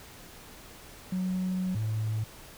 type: tone pair in turn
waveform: triangle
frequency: 185 / 109.18 Hz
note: F#3 / A2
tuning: 0 / -13 cents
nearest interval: major sixth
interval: 913 cents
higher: first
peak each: -24 / -24 dBFS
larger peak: neither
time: 1.12-1.75 / 1.75-2.24 s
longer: first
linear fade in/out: 5 ms
effects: tanh soft clip ceiling -24 dBFS + pink hiss -49 dBFS RMS until 2.57 s